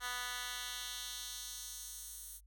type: tone with high-pass filter sweep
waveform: 10% pulse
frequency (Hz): 246.9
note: B3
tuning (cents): 0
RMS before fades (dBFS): -44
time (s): 0-2.41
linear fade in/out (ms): 50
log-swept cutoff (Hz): 1500 to 10000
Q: 1.1
effects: added 50 Hz sine -59 dBFS peak until 2.46 s